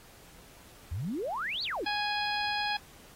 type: exponential two-way sweep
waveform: sine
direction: up then down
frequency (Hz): 73 to 4678 to 275.9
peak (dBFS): -31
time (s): 0.91-1.85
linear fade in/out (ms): 10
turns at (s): 1.63
type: harmonic tone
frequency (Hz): 830.6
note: G#5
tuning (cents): 0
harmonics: 1 / 2 / 3 / 4 / 5 / 6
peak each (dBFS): -32 / -35 / -37 / -38 / -39 / -40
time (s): 1.86-2.77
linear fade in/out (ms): 5
effects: pink hiss -55 dBFS RMS until 3.15 s + AAC 48 kbps